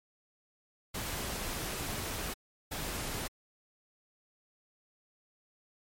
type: noise bursts at uneven times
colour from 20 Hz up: pink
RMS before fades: -37 dBFS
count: 2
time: 0.94-2.34 / 2.71-3.28 s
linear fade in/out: 10 ms
effects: MP3 64 kbps